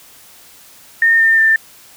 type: tone with pitch steps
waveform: sine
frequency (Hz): 1827 / 1806 / 1785.3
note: A#6 / A6 / A6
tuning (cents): -35 / +45 / +25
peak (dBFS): -8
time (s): 1.02-1.56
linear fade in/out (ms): 2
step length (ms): 180
effects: white hiss -43 dBFS RMS until 1.96 s